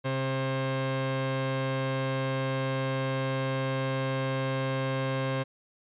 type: tone pair together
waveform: sawtooth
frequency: 133.05 / 266.1 Hz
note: C3 / C4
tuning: +29 / +29 cents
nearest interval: octave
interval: 1200 cents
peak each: -25 dBFS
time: 0.04-5.44 s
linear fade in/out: 20 ms
effects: resampled to 8000 Hz